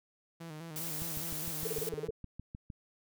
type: tone with vibrato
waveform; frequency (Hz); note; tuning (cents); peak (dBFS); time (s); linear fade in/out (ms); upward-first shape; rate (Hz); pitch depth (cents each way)
sawtooth; 160; D#3; +49; -39; 0.4-2.08; 10; square; 4.9; 69
type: noise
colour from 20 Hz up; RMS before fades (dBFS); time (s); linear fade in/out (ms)
blue; -39; 0.76-1.89; 0
type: click train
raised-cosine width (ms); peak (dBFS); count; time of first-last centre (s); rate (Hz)
5; -31; 12; 1.02-2.702; 6.54
type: tone bursts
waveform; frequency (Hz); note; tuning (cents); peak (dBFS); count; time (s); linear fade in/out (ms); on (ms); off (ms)
sine; 442.4; A4; +9; -32; 9; 1.65-2.107; 5; 25; 29
effects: none